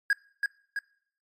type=tone with echo; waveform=triangle; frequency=1640 Hz; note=G#6; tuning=22 cents flat; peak=-18 dBFS; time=0.1-0.13 s; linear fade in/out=2 ms; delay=330 ms; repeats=2; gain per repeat=-4 dB; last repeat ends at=0.79 s; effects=noise-tail reverb RT60 0.6 s tail -23 dB re dry + MP3 64 kbps